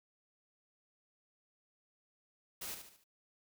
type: noise with echo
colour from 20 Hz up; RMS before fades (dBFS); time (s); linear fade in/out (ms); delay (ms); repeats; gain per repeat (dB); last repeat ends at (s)
white; -43; 2.61-2.75; 10; 73; 4; -7; 3.042
effects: none

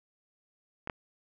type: clicks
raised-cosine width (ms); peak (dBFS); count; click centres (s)
0.5; -23 / -17; 2; 0.874 / 0.898
effects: none

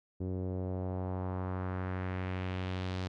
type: tone with low-pass filter sweep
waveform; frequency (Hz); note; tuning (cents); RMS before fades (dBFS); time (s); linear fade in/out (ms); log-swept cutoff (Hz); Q
sawtooth; 92.5; F#2; 0; -36; 0.2-3.08; 10; 380 to 4600; 1.6
effects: none

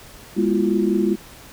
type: tone cluster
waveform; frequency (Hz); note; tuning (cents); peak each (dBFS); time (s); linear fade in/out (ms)
sine; 205.8 / 242.5 / 333.5 / 358.5; G#3 / B3 / E4 / F4; -16 / -31 / +20 / +45; -20 / -26 / -21 / -22; 0.36-1.16; 20
effects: pink hiss -43 dBFS RMS until 1.52 s

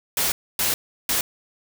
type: noise bursts at uneven times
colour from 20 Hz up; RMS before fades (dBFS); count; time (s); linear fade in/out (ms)
white; -22; 3; 0.17-0.32 / 0.59-0.74 / 1.09-1.21; 2
effects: none

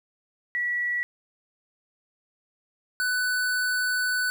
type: tone pair in turn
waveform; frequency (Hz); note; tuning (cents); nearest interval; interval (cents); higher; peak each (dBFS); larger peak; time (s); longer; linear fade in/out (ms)
sine / square; 1941 / 1494.7; B6 / F#6; -31 / +17; perfect fourth; 452; first; -24; neither; 0.55-1.03 / 3-4.3; second; 0
effects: 10-bit

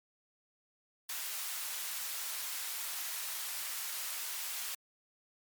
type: high-pass noise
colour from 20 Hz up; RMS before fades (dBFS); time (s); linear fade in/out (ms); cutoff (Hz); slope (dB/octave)
white; -39; 1.09-4.75; 5; 930; 12
effects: MP3 96 kbps

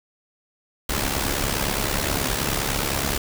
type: noise with amplitude modulation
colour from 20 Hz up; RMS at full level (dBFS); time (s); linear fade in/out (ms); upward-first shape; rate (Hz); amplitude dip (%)
pink; -21; 0.89-3.18; 5; sine; 69.6; 70
effects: none

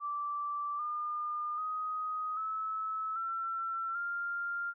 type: tone with pitch steps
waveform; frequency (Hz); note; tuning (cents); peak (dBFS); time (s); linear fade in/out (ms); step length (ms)
sine; 1167 / 1209.6 / 1253.7 / 1299.4 / 1346.7 / 1395.8; D6 / D#6 / D#6 / E6 / E6 / F6; -11 / -49 / +13 / -25 / +37 / -1; -33; 0-4.74; 50; 790
effects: none

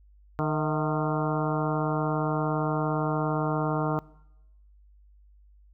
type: harmonic tone with a mistuned harmonic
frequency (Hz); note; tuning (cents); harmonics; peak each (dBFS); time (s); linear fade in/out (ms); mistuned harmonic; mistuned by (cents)
152.9; D#3; -30; 1 / 2 / 3 / 4 / 5 / 6 / 7 / 8 / 9; -28 / -31 / -33 / -34 / -35 / -36 / -36 / -37 / -38; 0.39-3.99; 0; 4; +63
effects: noise-tail reverb RT60 0.9 s tail -22 dB re dry + added 50 Hz sine -53 dBFS peak until 5.73 s

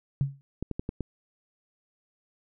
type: tone with exponential decay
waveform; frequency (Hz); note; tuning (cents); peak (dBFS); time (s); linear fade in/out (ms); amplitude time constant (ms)
sine; 138.3; C#3; -4; -19; 0.21-0.41; 0; 42
type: clicks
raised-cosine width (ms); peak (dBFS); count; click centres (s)
3; -18; 5; 0.626 / 0.713 / 0.795 / 0.891 / 1.007
effects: none

